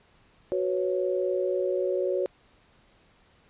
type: chord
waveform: sine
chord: F# suspended fourth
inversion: none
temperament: equal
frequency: 370 / 493.9 / 554.4 Hz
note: F#4 / B4 / C#5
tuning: 0 / 0 / 0 cents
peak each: -27 / -32 / -28 dBFS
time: 0.52-2.26 s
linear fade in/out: 0 ms
effects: pink hiss -61 dBFS RMS until 3.49 s + resampled to 8000 Hz